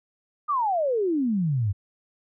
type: exponential sweep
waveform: sine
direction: down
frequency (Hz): 1244.5 to 93.1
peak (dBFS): -21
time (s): 0.48-1.73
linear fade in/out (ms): 20
effects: none